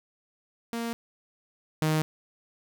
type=tone pair in turn; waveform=sawtooth; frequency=232.3 / 155.89 Hz; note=A#3 / D#3; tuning=-6 / +4 cents; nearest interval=perfect fifth; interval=690 cents; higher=first; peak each=-26 / -19 dBFS; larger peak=second; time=0.73-0.93 / 1.82-2.02 s; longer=neither; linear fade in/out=0 ms; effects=none